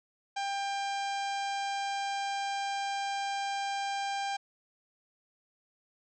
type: harmonic tone with a mistuned harmonic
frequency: 795 Hz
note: G5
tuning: 24 cents sharp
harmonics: 1 / 2 / 3 / 4 / 5 / 6 / 7 / 8 / 9 / 10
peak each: -32 / -41 / -43 / -44 / -48 / -48 / -51 / -50 / -57 / -55 dBFS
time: 0.36-4.37 s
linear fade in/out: 10 ms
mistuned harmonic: 7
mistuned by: -22 cents
effects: none

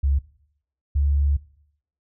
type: tone pair in turn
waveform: sine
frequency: 69.4 / 71.31 Hz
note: C#2 / C#2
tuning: +3 / +50 cents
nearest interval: unison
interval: 47 cents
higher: second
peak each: -17 dBFS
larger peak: neither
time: 0.03-0.19 / 0.95-1.37 s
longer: second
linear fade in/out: 10 ms
effects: noise-tail reverb RT60 0.7 s tail -19 dB re dry

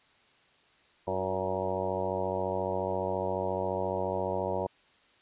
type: harmonic tone with a mistuned harmonic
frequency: 94.4 Hz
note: F#2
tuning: 35 cents sharp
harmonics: 1 / 2 / 3 / 4 / 5 / 6 / 7 / 8 / 9 / 10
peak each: -40 / -40 / -45 / -37 / -36 / -34 / -37 / -41 / -40 / -38 dBFS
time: 1.07-4.67 s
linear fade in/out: 5 ms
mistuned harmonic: 4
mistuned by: -44 cents
effects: white hiss -63 dBFS RMS until 5.21 s + resampled to 8000 Hz

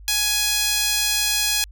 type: tone with high-pass filter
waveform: sawtooth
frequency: 834 Hz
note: G#5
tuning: 7 cents sharp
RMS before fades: -21 dBFS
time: 0.08-1.64 s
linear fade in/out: 0 ms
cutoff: 3500 Hz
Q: 0.87
effects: added 50 Hz sine -39 dBFS peak until 1.71 s

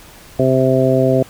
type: harmonic tone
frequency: 130.9 Hz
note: C3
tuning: 1 cent sharp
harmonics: 1 / 2 / 3 / 4 / 5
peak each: -17 / -17 / -17 / -17 / -17 dBFS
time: 0.39-1.23 s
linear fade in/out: 5 ms
effects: pink hiss -41 dBFS RMS until 1.29 s

